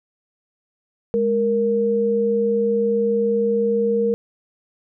sine tone pair together, 207.5 / 466.2 Hz, G#3 / A#4, -1 / 0 cents, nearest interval octave + major second, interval 1401 cents, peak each -23 / -17 dBFS, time 1.14-4.14 s, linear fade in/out 0 ms, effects none

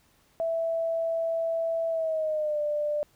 sine tone with pitch glide, 659.3 to 594.2 Hz, E5 to D5, 0 to +20 cents, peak -25 dBFS, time 0.4-3.03 s, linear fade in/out 0 ms, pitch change -180 cents, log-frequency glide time 1.89-2.6 s, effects pink hiss -64 dBFS RMS until 3.15 s

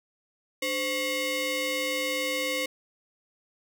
sawtooth ring-modulated tone, 813 Hz, G#5, 37 cents flat, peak -20 dBFS, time 0.62-2.66 s, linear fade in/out 5 ms, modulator 1330 Hz, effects none

